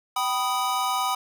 square chord, G augmented, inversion none, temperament equal with one note detuned, 771.4 / 987.8 / 1244.5 Hz, G5 / B5 / D#6, -28 / 0 / 0 cents, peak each -29 / -28 / -28 dBFS, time 0.16-1.15 s, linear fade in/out 5 ms, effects none

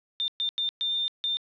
sine tone bursts at uneven times, 3604 Hz, A7, 41 cents sharp, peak -25 dBFS, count 5, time 0.2-0.28 / 0.4-0.49 / 0.58-0.69 / 0.81-1.08 / 1.24-1.37 s, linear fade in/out 0 ms, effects resampled to 11025 Hz + 10-bit

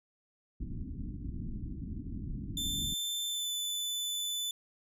pink low-pass noise, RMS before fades -39 dBFS, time 0.6-2.94 s, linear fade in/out 5 ms, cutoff 300 Hz, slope 48 dB/octave
sawtooth tone with pitch glide, 3547 to 3502 Hz, A7 to A7, +13 to -9 cents, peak -30 dBFS, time 2.57-4.51 s, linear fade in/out 2 ms, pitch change -22 cents, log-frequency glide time 3.28-3.51 s
effects none

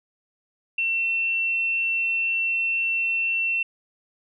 sine tone, 2701 Hz, E7, 42 cents sharp, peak -21 dBFS, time 0.78-3.63 s, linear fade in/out 5 ms, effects none

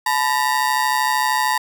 30% pulse ring-modulated tone, 932.3 Hz, A#5, in tune, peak -11 dBFS, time 0.06-1.58 s, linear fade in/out 5 ms, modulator 66.5 Hz, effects none

